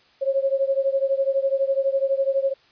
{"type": "beating tone pair", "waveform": "sine", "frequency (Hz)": [539, 551], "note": ["C#5", "C#5"], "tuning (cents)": [-49, -11], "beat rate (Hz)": 12, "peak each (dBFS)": [-21, -23], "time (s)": [0.21, 2.54], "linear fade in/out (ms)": 20, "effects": ["white hiss -57 dBFS RMS until 2.71 s", "resampled to 11025 Hz"]}